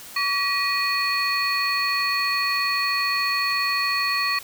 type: tone cluster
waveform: sine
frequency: 1136 / 1915 / 2472 / 4375 Hz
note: C#6 / A#6 / D#7 / C#8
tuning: +42 / +46 / -12 / -24 cents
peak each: -26 dBFS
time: 0.16-4.39 s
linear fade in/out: 5 ms
effects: white hiss -41 dBFS RMS until 4.43 s